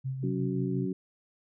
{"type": "tone with tremolo", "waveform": "sine", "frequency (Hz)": 132.2, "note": "C3", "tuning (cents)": 18, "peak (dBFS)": -29, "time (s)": [0.04, 0.87], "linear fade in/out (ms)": 20, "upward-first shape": "sine", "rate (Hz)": 5.7, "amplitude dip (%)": 45}
{"type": "harmonic tone", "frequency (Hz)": 93.1, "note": "F#2", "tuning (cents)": 11, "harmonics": [2, 3, 4], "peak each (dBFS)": [-32, -34, -35], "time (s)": [0.23, 0.93], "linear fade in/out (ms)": 5}
{"effects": []}